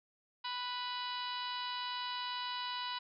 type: harmonic tone with a mistuned harmonic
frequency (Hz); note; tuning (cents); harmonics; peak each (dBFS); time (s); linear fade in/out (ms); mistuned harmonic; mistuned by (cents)
493.9; B4; 0; 2 / 3 / 4 / 5 / 6 / 7 / 8 / 9 / 10; -40 / -48 / -50 / -52 / -44 / -54 / -44 / -52 / -51; 0.44-2.99; 10; 7; -21
effects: none